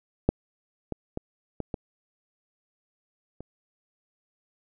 clicks, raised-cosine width 2 ms, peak -6 / -17 / -17 / -17 / -17 / -26 dBFS, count 6, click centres 0.29 / 0.923 / 1.174 / 1.603 / 1.742 / 3.406 s, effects none

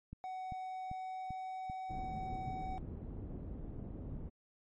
click train, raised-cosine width 5 ms, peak -33 dBFS, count 7, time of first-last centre 0.13-2.483 s, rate 2.55 Hz
triangle tone with pitch glide, 748 to 753.2 Hz, F#5 to F#5, +19 to +31 cents, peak -38 dBFS, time 0.24-2.78 s, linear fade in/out 0 ms, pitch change +12 cents, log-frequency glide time 0.54-1.86 s
pink low-pass noise, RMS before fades -44 dBFS, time 1.89-4.3 s, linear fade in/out 20 ms, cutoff 310 Hz, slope 12 dB/octave
effects MP3 32 kbps

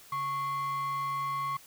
sine tone with frequency modulation, 1103 Hz, C#6, 9 cents flat, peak -27 dBFS, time 0.12-1.57 s, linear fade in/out 5 ms, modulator 962 Hz, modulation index 0.39, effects tanh soft clip ceiling -29 dBFS + white hiss -54 dBFS RMS until 1.66 s

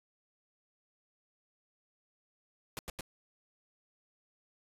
pink noise bursts, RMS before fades -40 dBFS, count 3, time 2.77-3.008 s, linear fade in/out 0 ms, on 20 ms, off 89 ms, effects resampled to 32000 Hz

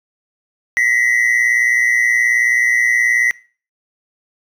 triangle tone pair together, 1913.2 / 2032 Hz, A#6 / B6, +44 / +49 cents, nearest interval minor second, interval 105 cents, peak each -12 dBFS, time 0.77-3.31 s, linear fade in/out 0 ms, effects noise-tail reverb RT60 0.4 s tail -23 dB re dry + tanh soft clip ceiling -5 dBFS

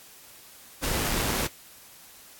pink noise with amplitude modulation, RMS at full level -26 dBFS, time 0.82-1.48 s, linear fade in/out 20 ms, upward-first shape sine, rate 106 Hz, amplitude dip 30%, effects white hiss -50 dBFS RMS until 2.39 s + AAC 64 kbps

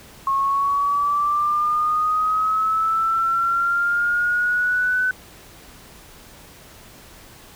sine linear sweep, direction up, 1084 to 1510 Hz, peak -17 dBFS, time 0.27-5.11 s, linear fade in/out 2 ms, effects pink hiss -45 dBFS RMS until 7.55 s

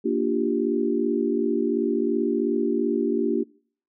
sine chord, G minor seventh, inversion first, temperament equal, 233.1 / 293.7 / 349.2 / 392 Hz, Bb3 / D4 / F4 / G4, 0 / 0 / 0 / 0 cents, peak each -26 dBFS, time 0.04-3.44 s, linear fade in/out 20 ms, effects noise-tail reverb RT60 0.5 s tail -23 dB re dry

